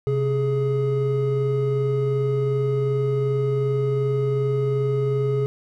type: tone pair together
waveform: triangle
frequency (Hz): 132.11 / 419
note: C3 / G#4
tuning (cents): +17 / +15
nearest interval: octave + minor sixth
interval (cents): 1998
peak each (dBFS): -20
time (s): 0.07-5.46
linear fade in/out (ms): 0
effects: none